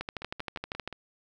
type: two click trains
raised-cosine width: 0.3 ms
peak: -24 / -18 dBFS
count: 5 / 12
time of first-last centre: 0.22-0.927 / 0.01-0.876 s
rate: 5.66 / 12.7 Hz
effects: none